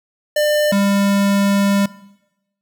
square tone pair in turn, 598 / 199.56 Hz, D5 / G3, +31 / +31 cents, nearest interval octave + perfect fifth, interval 1900 cents, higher first, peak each -14 dBFS, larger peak neither, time 0.36-0.72 / 0.72-1.86 s, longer second, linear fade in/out 5 ms, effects noise-tail reverb RT60 0.9 s tail -18 dB re dry

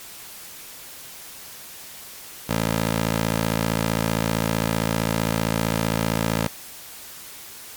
15% pulse tone with high-pass filter, 55.4 Hz, A1, 13 cents sharp, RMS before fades -23 dBFS, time 2.49-6.48 s, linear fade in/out 5 ms, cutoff 140 Hz, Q 0.51, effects white hiss -40 dBFS RMS until 7.76 s + MP3 96 kbps

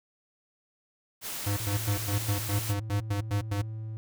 white noise, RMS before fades -36 dBFS, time 1.21-2.75 s, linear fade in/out 50 ms
square tone bursts, 101.5 Hz, G#2, 39 cents flat, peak -27 dBFS, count 11, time 1.46-3.62 s, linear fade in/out 10 ms, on 110 ms, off 95 ms
triangle tone, 110 Hz, A2, in tune, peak -32 dBFS, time 1.6-3.97 s, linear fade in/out 0 ms
effects none

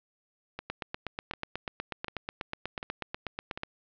two click trains, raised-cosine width 0.3 ms, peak -17 / -20 dBFS, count 25 / 5, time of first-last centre 0.7-3.634 / 0.59-3.575 s, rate 8.18 / 1.34 Hz, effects low-pass 4000 Hz 12 dB/octave

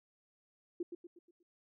sine tone with echo, 347.2 Hz, F4, 10 cents flat, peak -34 dBFS, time 0.8-0.83 s, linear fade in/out 5 ms, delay 120 ms, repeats 5, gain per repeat -7 dB, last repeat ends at 1.43 s, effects none

